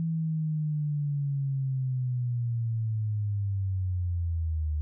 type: linear sweep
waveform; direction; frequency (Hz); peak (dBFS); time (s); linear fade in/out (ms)
sine; down; 164.81 to 74.5; -26; 0-4.81; 0
effects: none